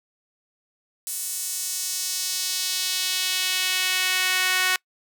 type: tone with high-pass filter sweep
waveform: sawtooth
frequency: 370 Hz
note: F#4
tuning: in tune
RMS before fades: -25 dBFS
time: 1.07-4.76 s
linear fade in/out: 0 ms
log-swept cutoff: 8800 to 1700 Hz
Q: 1.3
effects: noise-tail reverb RT60 0.1 s tail -26 dB re dry